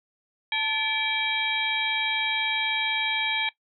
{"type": "tone cluster", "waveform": "sine", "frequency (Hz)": [881, 1733, 2327, 3236, 3824], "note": ["A5", "A6", "D7", "G#7", "A#7"], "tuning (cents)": [2, -27, -17, -46, 43], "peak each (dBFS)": [-32, -33, -27, -29, -33], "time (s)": [0.52, 3.49], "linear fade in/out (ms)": 2, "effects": ["noise-tail reverb RT60 0.1 s tail -19 dB re dry"]}